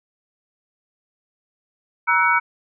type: tone cluster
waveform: sine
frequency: 950 / 1316 / 1489 / 2252 Hz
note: A#5 / E6 / F#6 / C#7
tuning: +33 / -3 / +11 / +27 cents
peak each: -20 dBFS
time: 2.07-2.4 s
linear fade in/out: 20 ms
effects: none